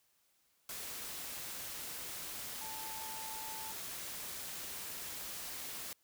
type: tone in noise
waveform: sine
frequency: 880 Hz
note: A5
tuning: in tune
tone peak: -47 dBFS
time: 2.61-3.72 s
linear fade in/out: 2 ms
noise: white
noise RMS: -44 dBFS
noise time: 0.69-5.93 s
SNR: -6 dB
effects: white hiss -74 dBFS RMS until 6.03 s